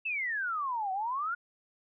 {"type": "exponential two-way sweep", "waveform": "sine", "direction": "down then up", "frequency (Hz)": [2700, 740, 1458], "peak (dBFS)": -30, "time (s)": [0.05, 1.35], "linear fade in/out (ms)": 10, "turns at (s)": 0.92, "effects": []}